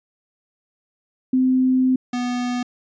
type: tone pair in turn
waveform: sine / square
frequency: 257.8 / 246 Hz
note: C4 / B3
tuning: -26 / -7 cents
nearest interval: minor second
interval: 81 cents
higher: first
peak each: -14 / -22 dBFS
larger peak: first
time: 1.33-1.96 / 2.13-2.63 s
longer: first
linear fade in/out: 5 ms
effects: resampled to 16000 Hz